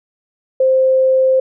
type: tone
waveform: sine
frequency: 523.3 Hz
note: C5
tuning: in tune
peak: -9 dBFS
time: 0.6-1.4 s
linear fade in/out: 5 ms
effects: none